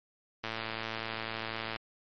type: click train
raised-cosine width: 0.3 ms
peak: -19 dBFS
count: 149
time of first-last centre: 0.44-1.761 s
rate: 112 Hz
effects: MP3 32 kbps